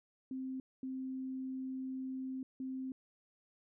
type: tone bursts at uneven times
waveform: sine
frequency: 261.6 Hz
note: C4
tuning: in tune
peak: -38 dBFS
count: 3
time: 0.31-0.6 / 0.83-2.43 / 2.6-2.92 s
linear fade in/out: 2 ms
effects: none